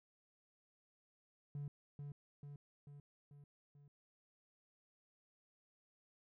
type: tone with echo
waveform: triangle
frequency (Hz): 143.7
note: D3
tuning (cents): -37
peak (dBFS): -39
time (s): 1.55-1.68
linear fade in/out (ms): 2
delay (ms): 440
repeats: 5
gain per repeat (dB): -4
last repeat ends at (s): 3.88
effects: tanh soft clip ceiling -37 dBFS